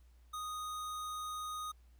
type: tone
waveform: square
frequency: 1242 Hz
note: D#6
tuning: 3 cents flat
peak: -40 dBFS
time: 0.33-1.72 s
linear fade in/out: 10 ms
effects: added 60 Hz sine -59 dBFS peak until 1.99 s + pink hiss -75 dBFS RMS until 1.99 s